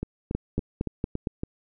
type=two click trains; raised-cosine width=3 ms; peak=-16 / -13 dBFS; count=6 / 5; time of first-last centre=0.03-1.434 / 0.35-1.272 s; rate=3.56 / 4.34 Hz; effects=none